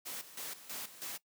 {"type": "noise with tremolo", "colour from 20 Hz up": "white", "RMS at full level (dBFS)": -42, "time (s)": [0.05, 1.18], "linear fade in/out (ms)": 20, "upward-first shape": "square", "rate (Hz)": 3.1, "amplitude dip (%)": 75, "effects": ["noise-tail reverb RT60 0.1 s tail -20 dB re dry", "high-pass 150 Hz 12 dB/octave"]}